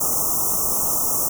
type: band-stop noise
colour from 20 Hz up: white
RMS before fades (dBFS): -21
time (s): 0-1.29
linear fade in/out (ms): 10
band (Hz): 1300 to 5600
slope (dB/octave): 96
effects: none